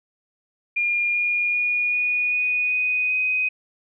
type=tone with pitch steps; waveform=sine; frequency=2414 / 2429 / 2445 / 2460 / 2476 / 2492 / 2508 Hz; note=D7 / D#7 / D#7 / D#7 / D#7 / D#7 / D#7; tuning=+47 / -42 / -31 / -20 / -9 / +2 / +13 cents; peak=-19 dBFS; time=0.76-3.49 s; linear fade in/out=10 ms; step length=390 ms; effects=none